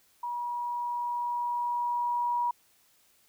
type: tone with level ramp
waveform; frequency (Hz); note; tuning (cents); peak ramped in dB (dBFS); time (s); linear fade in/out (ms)
sine; 962; B5; -46; -31 to -25; 0.23-2.51; 5
effects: white hiss -65 dBFS RMS until 3.28 s